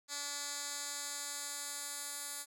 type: tone with band-pass filter sweep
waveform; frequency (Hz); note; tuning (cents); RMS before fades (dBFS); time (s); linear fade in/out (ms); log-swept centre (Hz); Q
10% pulse; 287.3; D4; -38; -42; 0.08-2.46; 50; 6500 to 10000; 1.4
effects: none